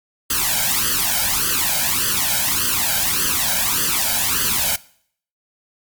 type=noise with flanger; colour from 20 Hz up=white; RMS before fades=-19 dBFS; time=0.3-4.76 s; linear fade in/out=5 ms; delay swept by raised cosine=0.64 to 1.31 ms; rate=1.7 Hz; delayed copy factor=+0.9; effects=noise-tail reverb RT60 0.6 s tail -21 dB re dry + MP3 96 kbps